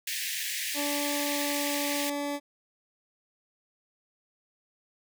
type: high-pass noise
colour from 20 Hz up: pink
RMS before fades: -33 dBFS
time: 0.07-2.1 s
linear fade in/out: 5 ms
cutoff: 1700 Hz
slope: 96 dB/octave
type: tone with pitch glide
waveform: 20% pulse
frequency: 289.1 to 287.3 Hz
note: D4 to D4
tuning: -27 to -38 cents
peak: -25 dBFS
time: 0.74-2.4 s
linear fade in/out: 50 ms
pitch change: -11 cents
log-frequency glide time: 1.22-1.96 s
effects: none